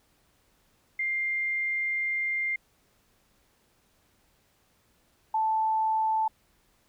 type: tone pair in turn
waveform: sine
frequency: 2100 / 878.4 Hz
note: C7 / A5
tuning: +6 / -3 cents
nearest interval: octave + minor third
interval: 1509 cents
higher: first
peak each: -26 / -23 dBFS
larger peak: second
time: 0.99-2.56 / 5.34-6.28 s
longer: first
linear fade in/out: 5 ms
effects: pink hiss -67 dBFS RMS until 6.88 s